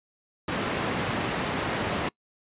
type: band-pass noise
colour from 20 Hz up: pink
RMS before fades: -29 dBFS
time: 0.48-2.09 s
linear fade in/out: 5 ms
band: 120 to 2900 Hz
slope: 12 dB/octave
effects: noise-tail reverb RT60 0.1 s tail -25 dB re dry + resampled to 8000 Hz